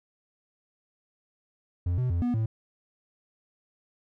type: tone with pitch steps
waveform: triangle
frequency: 88 / 126.2 / 86.1 / 243.4 / 111.1 Hz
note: F2 / B2 / F2 / B3 / A2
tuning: +14 / +38 / -24 / -25 / +17 cents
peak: -22 dBFS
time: 1.86-2.46 s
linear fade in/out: 5 ms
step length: 120 ms
effects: none